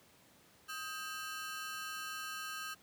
sawtooth ring-modulated tone, 1424 Hz, F6, 33 cents sharp, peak -34 dBFS, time 0.68-2.75 s, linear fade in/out 20 ms, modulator 162 Hz, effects pink hiss -64 dBFS RMS until 2.82 s + high-pass 100 Hz 12 dB/octave

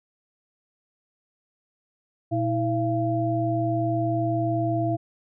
sine tone cluster, 119.9 / 324.8 / 681 Hz, A#2 / E4 / F5, +49 / -26 / -44 cents, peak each -26 dBFS, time 2.31-4.97 s, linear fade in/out 20 ms, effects none

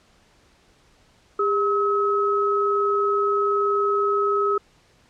sine tone pair together, 404.1 / 1283 Hz, G#4 / E6, -47 / -47 cents, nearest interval octave + minor sixth, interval 2000 cents, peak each -21 dBFS, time 1.39-4.58 s, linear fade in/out 5 ms, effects pink hiss -58 dBFS RMS until 5.09 s + low-pass 7000 Hz 12 dB/octave

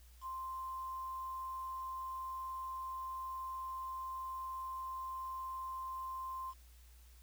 sine tone with quantisation, 1046.5 Hz, C6, in tune, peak -40 dBFS, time 0.21-6.54 s, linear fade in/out 50 ms, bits 10, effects added 60 Hz sine -57 dBFS peak until 7.22 s + white hiss -67 dBFS RMS until 7.22 s

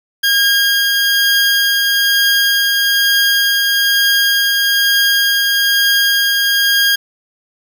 20% pulse tone with tremolo, 1622 Hz, G#6, 41 cents flat, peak -5 dBFS, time 0.23-6.96 s, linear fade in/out 10 ms, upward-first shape triangle, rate 1.1 Hz, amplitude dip 25%, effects 7-bit

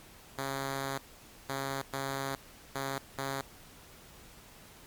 5% pulse tone bursts at uneven times, 136.4 Hz, C#3, 28 cents flat, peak -22 dBFS, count 5, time 0.38-0.98 / 1.49-1.82 / 1.93-2.35 / 2.75-2.98 / 3.18-3.41 s, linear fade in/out 2 ms, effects pink hiss -54 dBFS RMS until 4.86 s + MP3 96 kbps

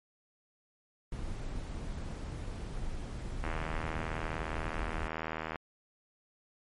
brown noise, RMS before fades -38 dBFS, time 1.12-5.08 s, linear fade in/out 2 ms
click train, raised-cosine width 0.5 ms, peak -21 dBFS, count 170, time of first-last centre 3.44-5.558 s, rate 79.8 Hz
effects MP3 48 kbps

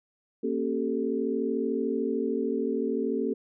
sine tone cluster, 233.5 / 274 / 387.5 / 441 Hz, A#3 / C#4 / G4 / A4, +3 / -20 / -20 / +4 cents, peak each -31 dBFS, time 0.43-3.34 s, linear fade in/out 10 ms, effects none

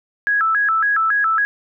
sine tone with vibrato, 1479 Hz, F#6, 1 cent flat, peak -14 dBFS, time 0.27-1.45 s, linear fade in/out 0 ms, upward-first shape square, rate 3.6 Hz, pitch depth 200 cents each way, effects none

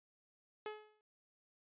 sawtooth tone with exponential decay, 426.1 Hz, G#4, 44 cents sharp, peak -35 dBFS, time 0.66-1.01 s, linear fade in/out 1 ms, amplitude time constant 76 ms, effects resampled to 8000 Hz

